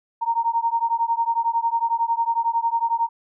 sine beating tone pair, 920 / 931 Hz, A#5 / A#5, -23 / -2 cents, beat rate 11 Hz, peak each -22 dBFS, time 0.21-3.09 s, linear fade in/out 20 ms, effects none

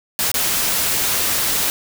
white noise with dropouts, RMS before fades -19 dBFS, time 0.19-1.7 s, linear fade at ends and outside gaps 0 ms, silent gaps 0.316-0.342 s, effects none

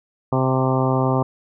harmonic tone with a mistuned harmonic, 130.81 Hz, C3, in tune, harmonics 1 / 2 / 3 / 4 / 5 / 6 / 7 / 8 / 9, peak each -20 / -23 / -25 / -26 / -27 / -28 / -28 / -29 / -30 dBFS, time 0.32-1.23 s, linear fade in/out 5 ms, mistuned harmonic 7, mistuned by -16 cents, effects none

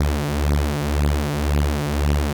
sawtooth beating tone pair, 72 / 73.9 Hz, D2 / D2, -34 / +11 cents, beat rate 1.9 Hz, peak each -17 dBFS, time 0-2.33 s, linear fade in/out 5 ms, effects none

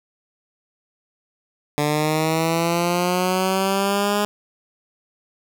10% pulse linear sweep, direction up, 146.83 to 207.7 Hz, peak -10 dBFS, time 1.78-4.25 s, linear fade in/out 0 ms, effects 7-bit

